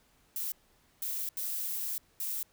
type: noise bursts at uneven times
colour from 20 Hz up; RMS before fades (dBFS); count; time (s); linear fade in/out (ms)
violet; -35; 4; 0.36-0.52 / 1.02-1.29 / 1.37-1.98 / 2.2-2.43; 2
effects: pink hiss -67 dBFS RMS until 2.52 s